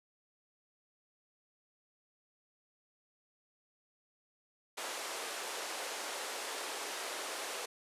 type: band-pass noise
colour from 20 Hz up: pink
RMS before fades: -41 dBFS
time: 4.77-7.66 s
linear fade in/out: 10 ms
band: 410 to 11000 Hz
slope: 24 dB/octave
effects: resampled to 32000 Hz